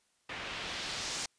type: noise with low-pass filter sweep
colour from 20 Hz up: white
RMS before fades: -39 dBFS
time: 0.29-1.26 s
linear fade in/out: 5 ms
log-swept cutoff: 2200 to 6800 Hz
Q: 1.3
effects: white hiss -73 dBFS RMS until 1.38 s + resampled to 22050 Hz